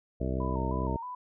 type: harmonic tone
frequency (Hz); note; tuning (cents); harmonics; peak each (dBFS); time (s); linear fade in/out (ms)
64.6; C2; -21; 1 / 2 / 3 / 4 / 5 / 6 / 7 / 9 / 10; -32 / -35 / -37 / -38 / -39 / -40 / -40 / -42 / -42; 0.2-0.97; 10
type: tone with vibrato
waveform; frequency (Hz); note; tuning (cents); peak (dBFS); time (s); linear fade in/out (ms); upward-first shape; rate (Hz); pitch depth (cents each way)
sine; 957; A#5; +45; -36; 0.4-1.15; 5; square; 3.2; 68
effects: none